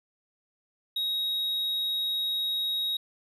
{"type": "tone", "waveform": "triangle", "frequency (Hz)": 3788, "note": "A#7", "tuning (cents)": 27, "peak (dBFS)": -25, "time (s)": [0.96, 2.97], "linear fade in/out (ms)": 5, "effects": ["resampled to 32000 Hz"]}